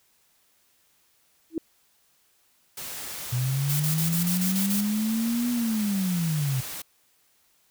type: tone with exponential growth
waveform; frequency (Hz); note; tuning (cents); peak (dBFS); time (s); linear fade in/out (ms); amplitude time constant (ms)
sine; 324.5; E4; -27; -20; 1.5-1.58; 2; 16
type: noise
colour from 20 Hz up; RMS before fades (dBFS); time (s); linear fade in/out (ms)
white; -36; 2.77-6.82; 5
type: linear two-way sweep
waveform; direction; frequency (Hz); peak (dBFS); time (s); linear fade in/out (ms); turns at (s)
sine; up then down; 122.1 to 244.2 to 126.4; -23; 3.32-6.61; 10; 5.51
type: noise bursts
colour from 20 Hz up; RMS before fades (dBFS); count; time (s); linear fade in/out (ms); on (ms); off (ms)
blue; -29; 8; 3.69-4.808; 5; 110; 34
effects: white hiss -65 dBFS RMS until 7.7 s